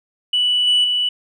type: tone with level steps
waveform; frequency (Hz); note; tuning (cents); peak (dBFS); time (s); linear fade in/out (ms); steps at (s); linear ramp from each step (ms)
sine; 2960; F#7; 0; -13 / -10 / -15; 0.33-1.09; 5; 0.67 / 0.84; 5
effects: tanh soft clip ceiling -10 dBFS